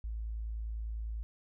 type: tone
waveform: sine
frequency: 55 Hz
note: A1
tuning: in tune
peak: -35 dBFS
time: 0.04-1.23 s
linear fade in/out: 0 ms
effects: none